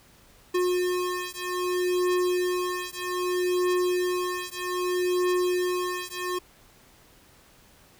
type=beating tone pair; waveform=square; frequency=360 / 360.63 Hz; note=F#4 / F#4; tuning=-47 / -44 cents; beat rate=0.63 Hz; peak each=-28 dBFS; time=0.54-6.39 s; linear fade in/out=10 ms; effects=pink hiss -56 dBFS RMS until 7.99 s

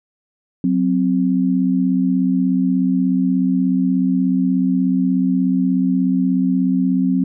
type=tone pair together; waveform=sine; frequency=184.98 / 261.6 Hz; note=F#3 / C4; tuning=0 / 0 cents; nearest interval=tritone; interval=600 cents; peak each=-17 / -16 dBFS; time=0.64-7.24 s; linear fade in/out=2 ms; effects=none

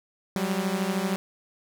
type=beating tone pair; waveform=sawtooth; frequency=185 / 198 Hz; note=F#3 / G3; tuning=0 / +18 cents; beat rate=13 Hz; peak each=-24 dBFS; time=0.36-1.16 s; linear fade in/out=0 ms; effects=none

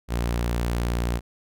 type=tone; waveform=sawtooth; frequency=59 Hz; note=A#1; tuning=22 cents sharp; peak=-19 dBFS; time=0.08-1.21 s; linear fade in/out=50 ms; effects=none

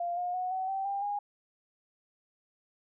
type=tone with pitch steps; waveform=sine; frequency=695 / 714.1 / 733.8 / 754 / 774.7 / 796 / 818 Hz; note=F5 / F5 / F#5 / F#5 / G5 / G5 / G#5; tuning=-9 / +38 / -15 / +32 / -21 / +26 / -26 cents; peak=-30 dBFS; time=0-1.19 s; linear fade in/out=5 ms; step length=170 ms; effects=none

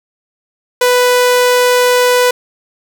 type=tone; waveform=sawtooth; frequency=495.1 Hz; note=B4; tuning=4 cents sharp; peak=-4 dBFS; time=0.81-2.31 s; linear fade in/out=5 ms; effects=none

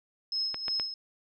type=tone with tremolo; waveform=sine; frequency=5170 Hz; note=E8; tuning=34 cents flat; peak=-27 dBFS; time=0.32-0.94 s; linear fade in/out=2 ms; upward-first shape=sine; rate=2.9 Hz; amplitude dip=65%
type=clicks; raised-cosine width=0.3 ms; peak=-20 dBFS; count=3; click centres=0.544 / 0.682 / 0.798 s
effects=none

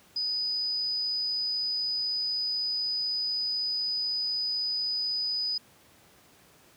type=tone; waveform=sine; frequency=4978 Hz; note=D#8; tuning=in tune; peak=-27 dBFS; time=0.16-5.58 s; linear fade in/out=5 ms; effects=pink hiss -58 dBFS RMS until 6.76 s + high-pass 100 Hz 12 dB/octave

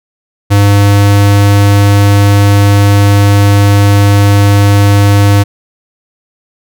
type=tone; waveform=square; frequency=101.1 Hz; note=G#2; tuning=46 cents flat; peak=-4 dBFS; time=0.5-5.44 s; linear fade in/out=20 ms; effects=none

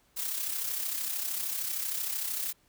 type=noise with amplitude modulation; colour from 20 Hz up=blue; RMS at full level=-31 dBFS; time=0.16-2.53 s; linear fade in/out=20 ms; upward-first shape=sine; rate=33.1 Hz; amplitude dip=50%; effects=pink hiss -67 dBFS RMS until 2.68 s

